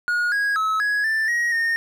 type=tone with pitch steps; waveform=triangle; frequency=1442 / 1649 / 1292 / 1671 / 1772 / 1892 / 1836 Hz; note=F#6 / G#6 / E6 / G#6 / A6 / A#6 / A#6; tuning=-45 / -13 / -35 / +10 / +12 / +25 / -27 cents; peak=-17 dBFS; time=0.08-1.76 s; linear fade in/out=0 ms; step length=240 ms; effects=none